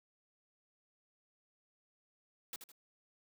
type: noise with echo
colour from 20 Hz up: white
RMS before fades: -43 dBFS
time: 2.53-2.56 s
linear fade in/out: 2 ms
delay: 79 ms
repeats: 2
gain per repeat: -8 dB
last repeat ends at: 2.718 s
effects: high-pass 150 Hz 12 dB/octave